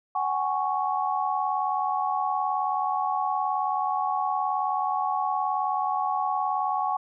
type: chord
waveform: sine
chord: F# suspended second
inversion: none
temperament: equal with one note detuned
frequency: 751.6 / 830.6 / 1108.7 Hz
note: F#5 / G#5 / C#6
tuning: +27 / 0 / 0 cents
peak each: -28 dBFS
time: 0.15-6.97 s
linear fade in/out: 5 ms
effects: none